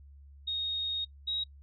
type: tone pair in turn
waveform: sine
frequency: 3729 / 3807 Hz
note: A#7 / A#7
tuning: 0 / +36 cents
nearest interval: unison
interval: 36 cents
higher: second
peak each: -30 / -30 dBFS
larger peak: neither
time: 0.47-1.05 / 1.27-1.44 s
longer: first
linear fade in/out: 10 ms
effects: noise-tail reverb RT60 0.1 s tail -26 dB re dry + added 70 Hz sine -50 dBFS peak until 1.62 s